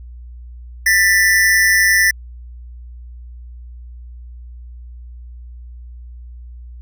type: tone pair together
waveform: square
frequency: 1781 / 1970 Hz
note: A6 / B6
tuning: +21 / -5 cents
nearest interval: major second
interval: 174 cents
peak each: -14 dBFS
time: 0.86-2.11 s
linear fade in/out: 5 ms
effects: added 60 Hz sine -32 dBFS peak until 6.81 s